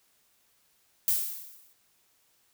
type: noise with exponential decay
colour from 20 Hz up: violet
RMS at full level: -23 dBFS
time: 1.08-1.73 s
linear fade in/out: 0 ms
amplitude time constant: 140 ms
effects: white hiss -68 dBFS RMS until 2.53 s